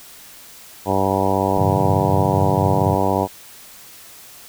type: harmonic tone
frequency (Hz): 96.6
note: G2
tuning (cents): -25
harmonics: 1 / 2 / 3 / 4 / 5 / 6 / 7 / 8 / 9 / 10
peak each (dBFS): -25 / -25 / -25 / -25 / -25 / -25 / -25 / -25 / -25 / -25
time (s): 0.85-3.28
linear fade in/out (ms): 50
type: chord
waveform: triangle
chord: F# diminished seventh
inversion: none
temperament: equal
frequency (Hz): 92.5 / 110 / 130.81 / 155.56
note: F#2 / A2 / C3 / Eb3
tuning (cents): 0 / 0 / 0 / 0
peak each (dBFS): -23 / -24 / -23 / -21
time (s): 1.57-2.95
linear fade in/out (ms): 5
effects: white hiss -42 dBFS RMS until 4.48 s